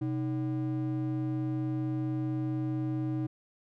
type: ring-modulated tone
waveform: triangle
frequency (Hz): 220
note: A3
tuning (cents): 0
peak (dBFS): -24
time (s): 0.01-3.27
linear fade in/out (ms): 10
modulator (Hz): 92.2
effects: none